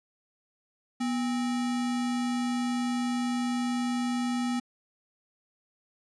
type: tone with sample-and-hold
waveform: sine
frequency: 244.5 Hz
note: B3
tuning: 17 cents flat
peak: -26 dBFS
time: 1-4.6 s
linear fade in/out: 10 ms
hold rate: 1050 Hz
effects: resampled to 22050 Hz